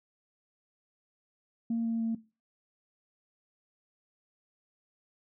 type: tone with pitch steps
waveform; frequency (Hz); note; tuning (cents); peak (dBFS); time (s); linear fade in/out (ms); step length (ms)
sine; 230.1 / 228.4 / 226.7; A#3 / A#3 / A#3; -22 / -35 / -48; -26; 1.7-2.15; 5; 150
effects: noise-tail reverb RT60 0.3 s tail -19 dB re dry + tanh soft clip ceiling -24 dBFS